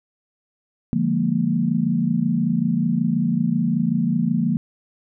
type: chord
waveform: sine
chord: Bb dominant seventh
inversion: first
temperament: equal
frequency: 146.83 / 174.61 / 207.7 / 233.1 Hz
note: D3 / F3 / Ab3 / Bb3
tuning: 0 / 0 / 0 / 0 cents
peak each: -26 / -22 / -25 / -21 dBFS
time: 0.93-4.57 s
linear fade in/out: 0 ms
effects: none